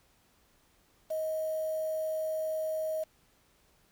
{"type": "tone with quantisation", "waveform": "sine", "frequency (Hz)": 631, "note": "D#5", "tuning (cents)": 24, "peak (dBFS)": -30, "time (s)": [1.1, 3.04], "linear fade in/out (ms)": 10, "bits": 8, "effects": ["pink hiss -67 dBFS RMS until 3.91 s"]}